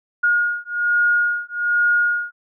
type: beating tone pair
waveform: sine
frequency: 1432 / 1433.2 Hz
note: F6 / F6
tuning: +43 / +44 cents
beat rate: 1.2 Hz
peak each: -19 / -19 dBFS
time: 0.23-2.32 s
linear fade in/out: 10 ms
effects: none